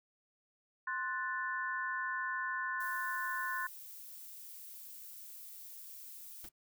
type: chord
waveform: sine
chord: F# diminished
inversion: second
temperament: equal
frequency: 1046.5 / 1480 / 1760 Hz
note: C6 / F#6 / A6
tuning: 0 / 0 / 0 cents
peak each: -39 dBFS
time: 0.87-3.67 s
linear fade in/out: 5 ms
type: noise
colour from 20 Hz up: violet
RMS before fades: -50 dBFS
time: 2.8-6.49 s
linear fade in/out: 5 ms
type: noise with exponential decay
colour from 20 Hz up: pink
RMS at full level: -47 dBFS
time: 6.44-6.52 s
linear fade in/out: 2 ms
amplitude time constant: 17 ms
effects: none